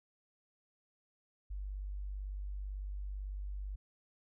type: tone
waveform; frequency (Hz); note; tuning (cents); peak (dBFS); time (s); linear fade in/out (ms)
sine; 49; G1; 0; -38; 1.5-3.76; 10
effects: none